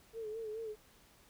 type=tone with vibrato; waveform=sine; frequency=440 Hz; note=A4; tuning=in tune; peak=-39 dBFS; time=0.13-0.76 s; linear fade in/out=50 ms; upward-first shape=sine; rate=4.7 Hz; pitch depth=63 cents each way; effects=pink hiss -64 dBFS RMS until 1.29 s